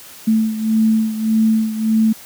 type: beating tone pair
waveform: sine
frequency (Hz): 220 / 221.7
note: A3 / A3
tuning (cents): 0 / +13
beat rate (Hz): 1.7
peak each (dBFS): -14 / -19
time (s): 0.27-2.13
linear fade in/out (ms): 10
effects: white hiss -39 dBFS RMS until 2.25 s + high-pass 60 Hz 12 dB/octave